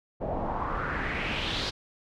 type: noise with low-pass filter sweep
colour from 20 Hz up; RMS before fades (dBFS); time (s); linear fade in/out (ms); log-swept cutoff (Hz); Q
pink; -31; 0.2-1.71; 20; 600 to 4600; 3.4
effects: none